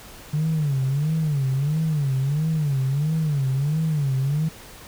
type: tone with vibrato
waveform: sine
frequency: 145.5 Hz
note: D3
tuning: 16 cents flat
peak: -18 dBFS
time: 0.33-4.49 s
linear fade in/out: 10 ms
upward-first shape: sine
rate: 1.5 Hz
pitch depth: 170 cents each way
effects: tanh soft clip ceiling -16 dBFS + pink hiss -43 dBFS RMS until 4.87 s